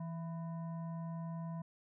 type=tone with frequency modulation; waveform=sine; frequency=164.81 Hz; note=E3; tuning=in tune; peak=-39 dBFS; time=0-1.62 s; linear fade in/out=5 ms; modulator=831 Hz; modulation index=0.43; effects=none